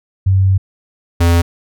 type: tone pair in turn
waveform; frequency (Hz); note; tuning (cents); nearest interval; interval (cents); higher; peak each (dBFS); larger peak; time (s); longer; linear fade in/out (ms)
sine / square; 95.6 / 85.22; G2 / F2; -43 / -42; major second; 199; first; -8 / -9; first; 0.26-0.58 / 1.2-1.42; first; 10
effects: none